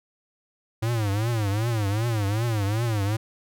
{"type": "tone with vibrato", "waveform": "square", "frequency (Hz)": 108.4, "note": "A2", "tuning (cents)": -25, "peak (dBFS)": -23, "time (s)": [0.82, 3.17], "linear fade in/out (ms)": 10, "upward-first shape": "triangle", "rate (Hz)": 2.6, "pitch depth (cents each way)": 200, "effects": []}